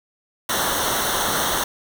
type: noise with comb filter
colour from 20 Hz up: pink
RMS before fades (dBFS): -22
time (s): 0.49-1.64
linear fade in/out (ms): 5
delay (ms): 0.41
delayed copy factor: -0.8
effects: none